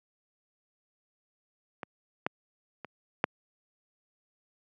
clicks, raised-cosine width 0.5 ms, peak -21 / -12 / -25 / -7 dBFS, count 4, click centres 1.832 / 2.265 / 2.847 / 3.241 s, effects high-pass 150 Hz 12 dB/octave

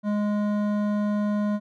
sine tone with hard clipping, 207.7 Hz, G#3, in tune, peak -24 dBFS, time 0.03-1.6 s, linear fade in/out 50 ms, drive 12 dB, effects none

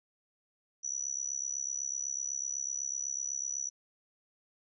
sine tone with amplitude modulation, 5920 Hz, F#8, in tune, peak -29 dBFS, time 0.83-3.7 s, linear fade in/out 20 ms, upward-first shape sine, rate 68 Hz, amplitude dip 100%, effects none

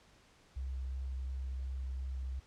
sine tone with vibrato, 65.41 Hz, C2, in tune, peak -36 dBFS, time 0.56-2.4 s, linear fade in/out 10 ms, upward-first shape square, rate 2.8 Hz, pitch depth 9 cents each way, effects pink hiss -64 dBFS RMS until 2.46 s + low-pass 7000 Hz 12 dB/octave

